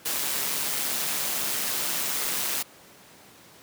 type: noise with amplitude modulation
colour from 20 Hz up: white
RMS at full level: -26 dBFS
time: 0.05-2.63 s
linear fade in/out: 10 ms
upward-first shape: sine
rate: 140 Hz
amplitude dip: 45%
effects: pink hiss -51 dBFS RMS until 3.62 s + high-pass 150 Hz 12 dB/octave